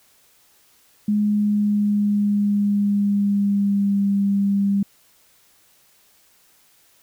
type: tone with pitch glide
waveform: sine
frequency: 208.7 to 199.28 Hz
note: G#3 to G3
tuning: +9 to +29 cents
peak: -16 dBFS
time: 1.08-4.83 s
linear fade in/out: 5 ms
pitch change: -80 cents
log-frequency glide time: 1.18-4.08 s
effects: white hiss -57 dBFS RMS until 7.02 s